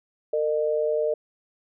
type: tone pair together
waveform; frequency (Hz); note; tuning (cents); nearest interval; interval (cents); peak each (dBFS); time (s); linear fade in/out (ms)
sine; 455.5 / 608; A#4 / D#5; -40 / -40; perfect fourth; 500; -24; 0.33-1.14; 5
effects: none